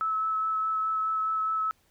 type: tone with vibrato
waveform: sine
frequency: 1300 Hz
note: E6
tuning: 24 cents flat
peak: -25 dBFS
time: 0.01-1.71 s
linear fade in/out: 0 ms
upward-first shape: sine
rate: 4.8 Hz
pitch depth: 11 cents each way
effects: pink hiss -67 dBFS RMS until 1.9 s